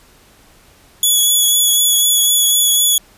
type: tone with vibrato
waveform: 10% pulse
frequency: 3395 Hz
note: G#7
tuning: 37 cents sharp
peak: -3 dBFS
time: 1.03-2.98 s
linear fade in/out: 2 ms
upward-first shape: triangle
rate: 4 Hz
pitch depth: 18 cents each way
effects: pink hiss -48 dBFS RMS until 3.17 s + resampled to 32000 Hz